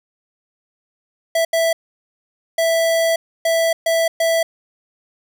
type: tone bursts at uneven times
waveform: square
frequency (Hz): 659.3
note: E5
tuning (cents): 0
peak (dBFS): -15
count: 6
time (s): 1.35-1.45 / 1.53-1.73 / 2.58-3.16 / 3.45-3.73 / 3.86-4.08 / 4.2-4.43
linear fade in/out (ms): 5
effects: none